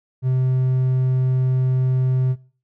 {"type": "tone", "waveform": "triangle", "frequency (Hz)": 129.1, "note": "C3", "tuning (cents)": -23, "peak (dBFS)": -14, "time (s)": [0.22, 2.36], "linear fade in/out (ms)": 50, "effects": ["noise-tail reverb RT60 0.4 s tail -19 dB re dry"]}